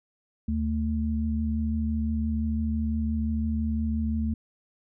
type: tone pair together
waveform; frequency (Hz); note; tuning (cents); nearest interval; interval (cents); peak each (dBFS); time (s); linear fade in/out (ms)
sine; 75.88 / 221.8; D#2 / A3; -43 / +14; octave + perfect fifth; 1857; -27; 0.48-4.34; 5
effects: none